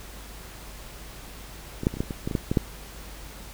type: clicks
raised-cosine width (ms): 3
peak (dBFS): -17 / -7 / -21 / -22 / -12 / -28 / -18 / -14 / -17 / -10 / -11 / -6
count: 12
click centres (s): 1.834 / 1.869 / 1.94 / 1.97 / 2.005 / 2.036 / 2.108 / 2.275 / 2.312 / 2.352 / 2.515 / 2.572
effects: added 50 Hz sine -43 dBFS peak until 3.53 s + pink hiss -44 dBFS RMS until 3.53 s